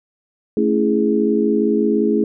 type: chord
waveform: sine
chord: A major seventh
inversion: none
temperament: equal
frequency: 220 / 277.2 / 329.6 / 415.3 Hz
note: A3 / C#4 / E4 / G#4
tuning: 0 / 0 / 0 / 0 cents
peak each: -18 / -22 / -20 / -18 dBFS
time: 0.57-2.24 s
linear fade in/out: 2 ms
effects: none